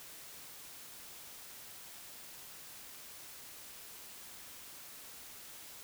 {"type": "silence", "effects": ["white hiss -51 dBFS RMS until 5.83 s"]}